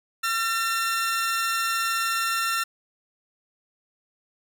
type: tone pair together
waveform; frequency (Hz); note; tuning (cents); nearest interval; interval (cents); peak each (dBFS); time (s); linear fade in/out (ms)
sawtooth; 1360 / 1806.9; F6 / A6; -46 / +46; perfect fourth; 492; -21 / -25; 0.23-2.64; 10
effects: none